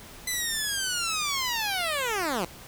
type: linear sweep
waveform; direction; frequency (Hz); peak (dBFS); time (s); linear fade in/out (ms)
10% pulse; down; 2025 to 160.1; -18; 0.27-2.45; 5
effects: pink hiss -46 dBFS RMS until 2.67 s